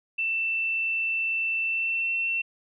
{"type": "tone with pitch glide", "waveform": "sine", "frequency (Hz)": [2671, 2702], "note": ["E7", "E7"], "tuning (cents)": [22, 42], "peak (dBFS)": -24, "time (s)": [0.18, 2.42], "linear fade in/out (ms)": 10, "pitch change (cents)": 20, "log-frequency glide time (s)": [1.65, 2.14], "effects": []}